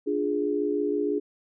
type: chord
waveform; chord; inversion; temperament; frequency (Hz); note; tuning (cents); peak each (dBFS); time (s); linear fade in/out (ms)
sine; D diminished; none; equal; 293.7 / 349.2 / 415.3; D4 / F4 / Ab4; 0 / 0 / 0; -28 / -31 / -26; 0.06-1.2; 20
effects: none